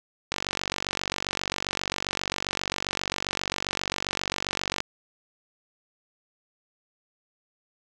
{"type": "click train", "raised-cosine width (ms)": 0.2, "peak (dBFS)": -9, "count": 214, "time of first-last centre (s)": [0.32, 4.804], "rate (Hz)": 47.5, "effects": []}